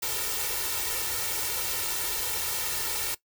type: noise with comb filter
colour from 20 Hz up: white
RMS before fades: -30 dBFS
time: 0.02-3.15 s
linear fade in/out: 10 ms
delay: 2.2 ms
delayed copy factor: +0.9
effects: noise-tail reverb RT60 0.1 s tail -18 dB re dry